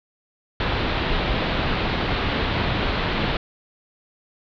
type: low-pass noise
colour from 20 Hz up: pink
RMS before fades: -23 dBFS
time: 0.6-3.37 s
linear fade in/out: 2 ms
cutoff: 4100 Hz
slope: 48 dB/octave
effects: none